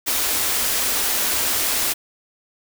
white band-stop noise, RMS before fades -21 dBFS, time 0.06-1.94 s, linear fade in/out 20 ms, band 100 to 210 Hz, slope 48 dB/octave, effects none

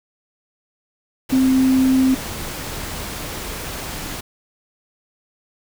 sine tone in noise, 261.6 Hz, C4, in tune, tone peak -12 dBFS, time 1.32-2.15 s, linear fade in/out 10 ms, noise pink, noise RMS -29 dBFS, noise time 1.29-4.21 s, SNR +14 dB, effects none

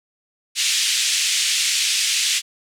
pink band-pass noise, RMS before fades -20 dBFS, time 0.55-2.42 s, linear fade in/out 50 ms, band 2500 to 8700 Hz, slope 24 dB/octave, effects none

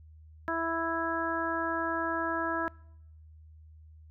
harmonic tone, 330 Hz, E4, 2 cents sharp, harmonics 1 / 2 / 3 / 4 / 5, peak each -35 / -35 / -35 / -35 / -35 dBFS, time 0.48-2.68 s, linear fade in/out 0 ms, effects noise-tail reverb RT60 0.8 s tail -25 dB re dry + added 78 Hz sine -50 dBFS peak until 4.1 s

